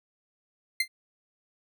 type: tone with exponential decay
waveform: 30% pulse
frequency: 2085 Hz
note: C7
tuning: 7 cents flat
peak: -17 dBFS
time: 0.8-0.88 s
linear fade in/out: 5 ms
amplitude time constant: 17 ms
effects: none